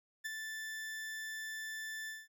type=tone with ADSR envelope; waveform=40% pulse; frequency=1760 Hz; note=A6; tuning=in tune; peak=-35 dBFS; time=0.24-2.28 s; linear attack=19 ms; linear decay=17 ms; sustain=-5 dB; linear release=200 ms; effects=none